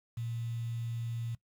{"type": "tone with quantisation", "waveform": "sine", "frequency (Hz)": 116.54, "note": "A#2", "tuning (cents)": 0, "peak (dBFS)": -34, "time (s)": [0.17, 1.35], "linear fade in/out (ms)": 5, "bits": 9, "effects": ["noise-tail reverb RT60 0.1 s tail -19 dB re dry"]}